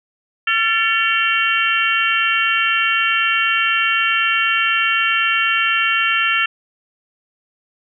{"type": "tone cluster", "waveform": "sine", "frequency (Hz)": [1360, 1756, 2251, 2744, 3114], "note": ["F6", "A6", "C#7", "F7", "G7"], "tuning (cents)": [-46, -4, 26, -31, -12], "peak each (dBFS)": [-20, -20, -23, -19, -23], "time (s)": [0.47, 6.46], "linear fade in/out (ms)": 5, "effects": []}